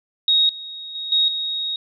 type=tone with level steps; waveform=sine; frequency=3762 Hz; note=A#7; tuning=15 cents sharp; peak=-13 / -31 / -26 / -14 / -22 dBFS; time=0.28-1.76 s; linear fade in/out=2 ms; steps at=0.49 / 0.95 / 1.12 / 1.28 s; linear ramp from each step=2 ms; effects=none